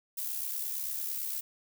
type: noise with amplitude modulation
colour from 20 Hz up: violet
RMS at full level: -33 dBFS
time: 0.17-1.41 s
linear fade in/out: 10 ms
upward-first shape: sine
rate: 68.9 Hz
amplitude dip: 50%
effects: none